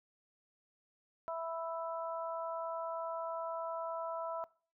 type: harmonic tone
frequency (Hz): 329.6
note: E4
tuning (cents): 0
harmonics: 2 / 3 / 4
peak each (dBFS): -38 / -42 / -44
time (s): 1.28-4.44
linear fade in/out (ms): 0
effects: noise-tail reverb RT60 0.4 s tail -22 dB re dry